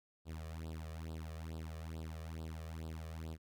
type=tone with flanger; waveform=sawtooth; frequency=80.1 Hz; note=E2; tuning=49 cents flat; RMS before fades=-45 dBFS; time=0.25-3.38 s; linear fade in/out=50 ms; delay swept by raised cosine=0.23 to 1.73 ms; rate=2.3 Hz; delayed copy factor=+1; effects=none